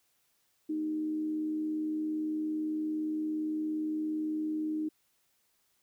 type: tone with frequency modulation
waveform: sine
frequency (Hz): 309.5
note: D#4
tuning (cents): -9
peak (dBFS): -30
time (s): 0.69-4.89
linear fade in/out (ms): 10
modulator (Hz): 82.5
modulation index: 0.23
effects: white hiss -73 dBFS RMS until 5.82 s